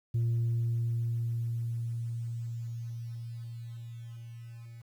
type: tone with level ramp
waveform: sine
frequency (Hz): 116.7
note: A#2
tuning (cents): +2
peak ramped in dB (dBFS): -23 to -44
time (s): 0.14-4.82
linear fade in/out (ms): 10
effects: tanh soft clip ceiling -24 dBFS + 10-bit